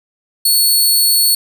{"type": "tone", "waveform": "15% pulse", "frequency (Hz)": 4407, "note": "C#8", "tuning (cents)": -11, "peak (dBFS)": -3, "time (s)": [0.45, 1.35], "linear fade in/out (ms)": 5, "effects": []}